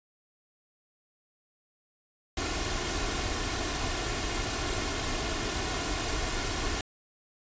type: noise with comb filter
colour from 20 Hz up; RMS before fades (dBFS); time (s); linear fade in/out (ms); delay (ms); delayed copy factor
pink; -31; 2.37-6.81; 2; 2.8; +0.55
effects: resampled to 16000 Hz